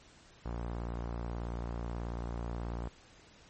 sawtooth tone with low-pass filter, 58.4 Hz, A#1, 4 cents sharp, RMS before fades -38 dBFS, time 0.45-2.89 s, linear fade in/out 10 ms, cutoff 1100 Hz, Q 1.3, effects pink hiss -59 dBFS RMS until 3.49 s + MP3 32 kbps

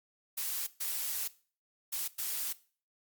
blue noise bursts at uneven times, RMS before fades -35 dBFS, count 4, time 0.37-0.67 / 0.8-1.28 / 1.92-2.08 / 2.18-2.53 s, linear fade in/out 10 ms, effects noise-tail reverb RT60 0.4 s tail -18 dB re dry + Opus 48 kbps

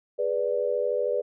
sine chord, G# diminished, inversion none, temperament equal, 415.3 / 493.9 / 587.3 Hz, G#4 / B4 / D5, 0 / 0 / 0 cents, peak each -30 / -26 / -28 dBFS, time 0.18-1.22 s, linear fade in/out 20 ms, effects none

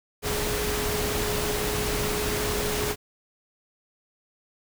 sine tone in noise, 419.2 Hz, G#4, 16 cents sharp, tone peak -30 dBFS, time 0.22-2.96 s, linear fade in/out 50 ms, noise pink, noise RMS -28 dBFS, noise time 0.22-2.96 s, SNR -5 dB, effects none

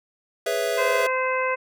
square chord, C# minor seventh, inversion second, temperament equal, 415.3 / 493.9 / 554.4 / 659.3 Hz, G#4 / B4 / C#5 / E5, 0 / 0 / 0 / 0 cents, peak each -30 / -28 / -31 / -27 dBFS, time 0.46-1.07 s, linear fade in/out 5 ms
harmonic tone, 516 Hz, C5, 24 cents flat, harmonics 1 / 2 / 3 / 4 / 5, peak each -25 / -26 / -30 / -29 / -32 dBFS, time 0.77-1.56 s, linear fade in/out 20 ms
effects none

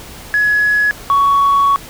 sine tone pair in turn, 1687 / 1118 Hz, G#6 / C#6, +27 / +14 cents, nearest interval perfect fifth, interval 713 cents, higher first, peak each -9 / -7 dBFS, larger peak second, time 0.34-0.91 / 1.1-1.76 s, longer second, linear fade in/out 0 ms, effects tanh soft clip ceiling -6 dBFS + pink hiss -34 dBFS RMS until 1.89 s

